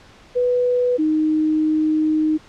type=tone pair in turn; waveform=sine; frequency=493.9 / 310.4 Hz; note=B4 / D#4; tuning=0 / -4 cents; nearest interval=minor sixth; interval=804 cents; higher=first; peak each=-15 dBFS; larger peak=neither; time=0.35-0.98 / 0.98-2.38 s; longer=second; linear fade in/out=20 ms; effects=pink hiss -47 dBFS RMS until 2.48 s + low-pass 5000 Hz 12 dB/octave